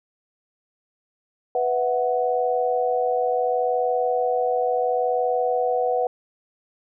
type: chord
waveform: sine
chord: B suspended fourth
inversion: none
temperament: equal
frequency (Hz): 493.9 / 659.3 / 740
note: B4 / E5 / F#5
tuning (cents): 0 / 0 / 0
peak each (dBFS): -22 / -28 / -23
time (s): 1.55-6.07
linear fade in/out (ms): 2
effects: none